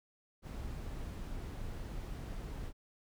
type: noise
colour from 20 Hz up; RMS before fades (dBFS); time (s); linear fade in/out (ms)
brown; -42; 0.42-2.73; 50
effects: none